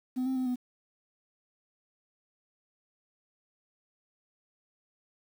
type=tone with pitch steps; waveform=sine; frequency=254.3 / 262.5 / 256.7 / 248.9 Hz; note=C4 / C4 / C4 / B3; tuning=-49 / +6 / -33 / +14 cents; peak=-25 dBFS; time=0.16-0.56 s; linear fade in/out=20 ms; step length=100 ms; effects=tanh soft clip ceiling -27 dBFS + 9-bit